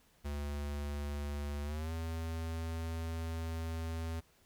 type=tone with pitch glide; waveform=square; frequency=72.5 to 81.85 Hz; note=D2 to E2; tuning=-22 to -12 cents; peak=-37 dBFS; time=0.24-4.21 s; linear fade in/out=20 ms; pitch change=+210 cents; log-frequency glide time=1.64-1.92 s; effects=pink hiss -68 dBFS RMS until 4.45 s